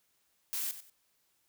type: noise with echo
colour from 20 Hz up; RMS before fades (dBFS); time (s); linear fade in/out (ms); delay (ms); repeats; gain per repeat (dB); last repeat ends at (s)
blue; -35; 0.53-0.71; 0; 94; 2; -12; 0.898
effects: white hiss -74 dBFS RMS until 1.48 s